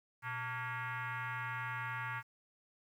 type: tone with frequency modulation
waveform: sine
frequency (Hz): 121.4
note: B2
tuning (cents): -29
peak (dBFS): -37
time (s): 0.22-2.23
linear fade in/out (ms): 50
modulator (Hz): 510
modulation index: 3.9
effects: 11-bit